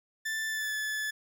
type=tone with pitch glide; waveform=40% pulse; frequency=1765 to 1728.7 Hz; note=A6 to A6; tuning=+5 to -31 cents; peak=-30 dBFS; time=0.25-1.11 s; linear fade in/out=10 ms; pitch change=-36 cents; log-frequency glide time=0.48-0.75 s; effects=none